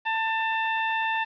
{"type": "tone", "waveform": "20% pulse", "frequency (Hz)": 892, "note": "A5", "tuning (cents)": 23, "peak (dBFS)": -19, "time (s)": [0.05, 1.25], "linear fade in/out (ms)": 20, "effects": ["resampled to 11025 Hz", "9-bit"]}